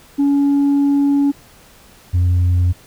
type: tone pair in turn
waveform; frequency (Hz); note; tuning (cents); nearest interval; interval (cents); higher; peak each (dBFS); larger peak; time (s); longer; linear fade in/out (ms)
sine; 282.3 / 88.92; C#4 / F2; +32 / +32; octave + minor sixth; 2000; first; -9; neither; 0.18-1.32 / 2.13-2.73; first; 20
effects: tanh soft clip ceiling -10 dBFS + pink hiss -46 dBFS RMS until 2.86 s